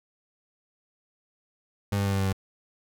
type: tone with pitch steps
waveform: 30% pulse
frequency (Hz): 100.8 / 99.76 / 98.73 / 97.7 / 96.69 / 95.69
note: G2 / G2 / G2 / G2 / G2 / G2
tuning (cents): +49 / +31 / +13 / -5 / -23 / -41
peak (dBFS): -21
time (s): 1.92-2.328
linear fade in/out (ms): 5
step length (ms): 68
effects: none